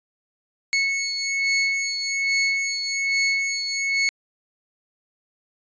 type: beating tone pair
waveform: sawtooth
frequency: 2200 / 2201.2 Hz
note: C#7 / C#7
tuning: -14 / -13 cents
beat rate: 1.2 Hz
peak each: -19 / -22 dBFS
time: 0.73-4.09 s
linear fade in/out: 0 ms
effects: resampled to 16000 Hz